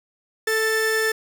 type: tone pair together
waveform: 45% pulse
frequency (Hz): 440 / 1769.7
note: A4 / A6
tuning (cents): 0 / +10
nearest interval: 2 octaves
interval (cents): 2410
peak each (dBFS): -22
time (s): 0.47-1.12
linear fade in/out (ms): 5
effects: none

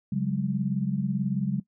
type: chord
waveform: sine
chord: C# suspended fourth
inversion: none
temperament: equal with one note detuned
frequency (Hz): 138.59 / 185 / 203.3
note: C#3 / F#3 / G#3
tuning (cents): 0 / 0 / -37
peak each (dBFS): -29 / -28 / -29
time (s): 0.12-1.6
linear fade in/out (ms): 5
effects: noise-tail reverb RT60 0.1 s tail -18 dB re dry

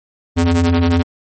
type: ring-modulated tone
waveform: square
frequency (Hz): 84.2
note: E2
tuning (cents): +37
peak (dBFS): -9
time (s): 0.36-1.03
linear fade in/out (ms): 20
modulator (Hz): 174
effects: MP3 32 kbps

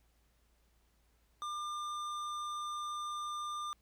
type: tone with hard clipping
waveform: sine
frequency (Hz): 1199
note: D6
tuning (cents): +36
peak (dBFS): -39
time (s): 1.42-3.73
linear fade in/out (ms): 0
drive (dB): 12
effects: added 57 Hz sine -70 dBFS peak until 3.81 s + pink hiss -75 dBFS RMS until 3.81 s

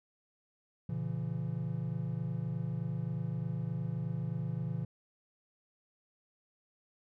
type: chord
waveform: triangle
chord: A# diminished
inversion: none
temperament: just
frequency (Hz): 116.54 / 139.85 / 167.82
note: A#2 / C#3 / E3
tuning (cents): 0 / +16 / +31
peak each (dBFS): -36 / -36 / -35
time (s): 0.89-4.85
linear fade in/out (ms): 5
effects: none

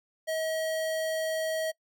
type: tone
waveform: square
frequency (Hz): 638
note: D#5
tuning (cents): +43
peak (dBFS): -29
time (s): 0.27-1.72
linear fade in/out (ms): 20
effects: noise-tail reverb RT60 0.1 s tail -24 dB re dry

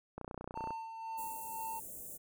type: click train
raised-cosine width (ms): 1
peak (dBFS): -28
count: 17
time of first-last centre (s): 0.18-0.706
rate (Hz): 30.4
type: tone with tremolo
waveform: triangle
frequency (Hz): 899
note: A5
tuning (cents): +37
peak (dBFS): -36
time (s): 0.55-1.8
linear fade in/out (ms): 10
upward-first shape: sine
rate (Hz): 2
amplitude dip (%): 50
type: band-stop noise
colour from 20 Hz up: white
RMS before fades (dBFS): -47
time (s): 1.17-2.18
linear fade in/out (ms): 20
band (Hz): 670 to 7100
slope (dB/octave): 48
effects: none

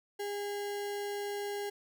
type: tone with sample-and-hold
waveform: sine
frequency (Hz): 406.8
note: G#4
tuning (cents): -36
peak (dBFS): -34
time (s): 0.19-1.7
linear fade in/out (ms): 10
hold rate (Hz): 1225
effects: none

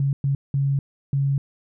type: tone bursts at uneven times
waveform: sine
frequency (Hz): 138.59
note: C#3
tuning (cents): 0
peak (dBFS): -18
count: 4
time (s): 0-0.13 / 0.24-0.35 / 0.54-0.79 / 1.13-1.38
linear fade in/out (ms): 2
effects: none

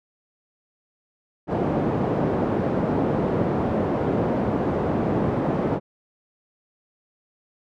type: band-pass noise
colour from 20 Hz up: pink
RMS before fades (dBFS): -23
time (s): 1.47-5.8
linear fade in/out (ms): 50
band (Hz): 150 to 640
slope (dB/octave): 12
effects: none

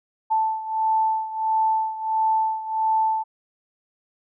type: beating tone pair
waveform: sine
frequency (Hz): 880 / 881.5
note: A5 / A5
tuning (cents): 0 / +3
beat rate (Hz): 1.5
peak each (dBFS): -21 / -25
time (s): 0.3-3.24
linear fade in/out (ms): 20
effects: none

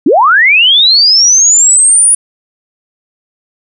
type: linear sweep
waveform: sine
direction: up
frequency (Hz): 233.1 to 9820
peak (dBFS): -3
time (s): 0.06-2.15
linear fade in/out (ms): 5
effects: none

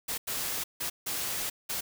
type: noise bursts at uneven times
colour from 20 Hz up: white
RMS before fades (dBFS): -33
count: 5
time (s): 0.08-0.18 / 0.27-0.64 / 0.8-0.9 / 1.06-1.5 / 1.69-1.81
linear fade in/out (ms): 10
effects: none

